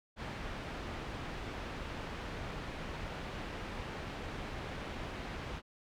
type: low-pass noise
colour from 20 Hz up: pink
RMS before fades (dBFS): -42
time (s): 0.16-5.62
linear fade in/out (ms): 50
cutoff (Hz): 2900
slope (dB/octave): 12
effects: none